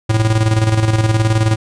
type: tone with tremolo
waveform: square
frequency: 110 Hz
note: A2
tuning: in tune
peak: -10 dBFS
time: 0.09-1.56 s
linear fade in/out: 10 ms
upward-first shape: square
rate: 19 Hz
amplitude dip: 55%
effects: resampled to 22050 Hz